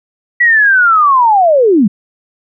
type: linear sweep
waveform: sine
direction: down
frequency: 1956 to 180.6 Hz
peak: -5 dBFS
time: 0.4-1.88 s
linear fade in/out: 10 ms
effects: none